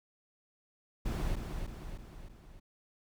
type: noise with echo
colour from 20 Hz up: brown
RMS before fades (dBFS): -33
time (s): 1.05-1.36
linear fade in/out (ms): 10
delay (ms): 310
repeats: 4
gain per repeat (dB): -5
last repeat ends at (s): 2.6
effects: none